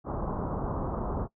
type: low-pass noise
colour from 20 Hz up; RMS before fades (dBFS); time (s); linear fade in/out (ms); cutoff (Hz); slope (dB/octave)
pink; -32; 0.04-1.28; 50; 1200; 48
effects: noise-tail reverb RT60 0.1 s tail -19 dB re dry